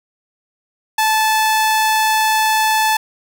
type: tone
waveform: sawtooth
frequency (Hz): 872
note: A5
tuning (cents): -16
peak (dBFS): -9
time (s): 0.98-2.97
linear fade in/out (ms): 5
effects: none